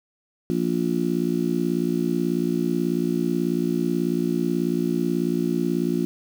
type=harmonic tone; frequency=58.27 Hz; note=A#1; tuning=in tune; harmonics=3 / 4 / 5 / 6; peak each=-26 / -26 / -26 / -26 dBFS; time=0.5-6.05 s; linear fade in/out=0 ms; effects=7-bit